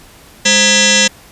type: tone with frequency modulation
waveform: sine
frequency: 1661.2 Hz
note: G#6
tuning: in tune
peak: -7 dBFS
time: 0.45-1.08 s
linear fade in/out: 10 ms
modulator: 728 Hz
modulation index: 7.4
effects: pink hiss -41 dBFS RMS until 1.31 s + resampled to 32000 Hz